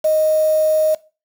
sine tone with quantisation, 622.3 Hz, D#5, in tune, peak -12 dBFS, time 0.04-0.95 s, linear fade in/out 10 ms, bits 5, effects noise-tail reverb RT60 0.3 s tail -19 dB re dry

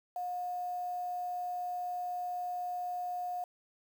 sine tone with quantisation, 718 Hz, F5, 48 cents sharp, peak -34 dBFS, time 0.16-3.44 s, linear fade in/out 2 ms, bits 9, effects none

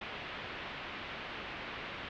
white low-pass noise, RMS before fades -43 dBFS, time 0.01-2.09 s, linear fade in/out 5 ms, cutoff 3100 Hz, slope 24 dB/octave, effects low-pass 5000 Hz 12 dB/octave

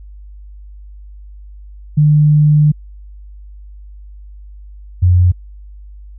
sine tone pair in turn, 150 / 89.39 Hz, D3 / F2, +37 / +41 cents, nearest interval major sixth, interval 896 cents, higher first, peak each -6 dBFS, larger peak neither, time 1.97-2.72 / 5.02-5.32 s, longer first, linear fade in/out 10 ms, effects added 50 Hz sine -32 dBFS peak until 6.18 s

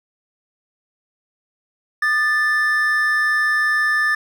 triangle tone pair together, 1217.6 / 1760 Hz, D#6 / A6, -38 / 0 cents, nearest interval tritone, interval 638 cents, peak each -22 / -14 dBFS, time 2.02-4.15 s, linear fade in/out 5 ms, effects none

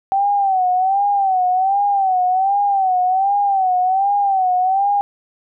sine tone with vibrato, 769 Hz, G5, 33 cents flat, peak -13 dBFS, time 0.12-5.01 s, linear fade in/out 0 ms, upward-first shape sine, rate 1.3 Hz, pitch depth 97 cents each way, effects none

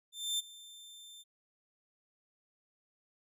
sawtooth tone with ADSR envelope, 3570 Hz, A7, 24 cents sharp, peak -27 dBFS, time 0.12-1.24 s, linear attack 270 ms, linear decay 19 ms, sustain -20 dB, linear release 32 ms, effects resampled to 32000 Hz

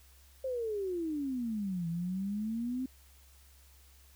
sine exponential two-way sweep, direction down then up, 536 to 164.81 to 263.4 Hz, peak -32 dBFS, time 0.44-2.86 s, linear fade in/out 5 ms, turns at 1.88 s, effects added 67 Hz sine -58 dBFS peak until 4.15 s + white hiss -63 dBFS RMS until 4.15 s

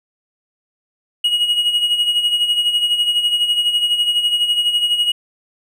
triangle tone with tremolo, 2896 Hz, F#7, 38 cents flat, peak -10 dBFS, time 1.24-5.12 s, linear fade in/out 5 ms, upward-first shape sine, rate 12 Hz, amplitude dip 60%, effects none

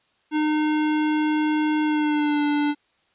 square tone with pitch glide, 305.2 to 293.3 Hz, D#4 to D4, -33 to -2 cents, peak -20 dBFS, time 0.31-2.75 s, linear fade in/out 50 ms, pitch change -69 cents, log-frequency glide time 1.83-2.44 s, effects white hiss -65 dBFS RMS until 3.14 s + resampled to 8000 Hz

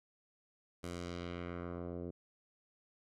10% pulse tone with low-pass filter sweep, 87.31 Hz, F2, in tune, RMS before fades -43 dBFS, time 0.83-2.11 s, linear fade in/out 10 ms, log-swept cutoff 11000 to 420 Hz, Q 1.2, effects none

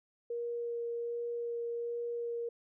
sine tone with vibrato, 471.6 Hz, A#4, 20 cents sharp, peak -34 dBFS, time 0.3-2.49 s, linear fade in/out 5 ms, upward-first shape sine, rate 1.3 Hz, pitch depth 8 cents each way, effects none

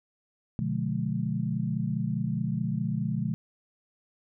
sine chord, B diminished seventh, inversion none, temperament just, 123.47 / 148.16 / 177.8 / 213.4 Hz, B2 / D3 / F3 / Ab3, 0 / +16 / +31 / +47 cents, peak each -32 dBFS, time 0.59-3.34 s, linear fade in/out 0 ms, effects none

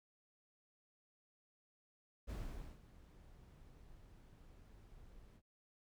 brown noise with ADSR envelope, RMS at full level -43 dBFS, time 2.27-5.42 s, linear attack 32 ms, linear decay 480 ms, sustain -17 dB, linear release 62 ms, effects none

